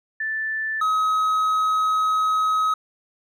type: tone pair in turn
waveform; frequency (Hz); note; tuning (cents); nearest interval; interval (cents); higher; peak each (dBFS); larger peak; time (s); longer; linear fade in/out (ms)
sine / triangle; 1760 / 1272; A6 / D#6; 0 / +38; tritone; 562; first; -23 / -16; second; 0.2-0.81 / 0.81-2.74; second; 5
effects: none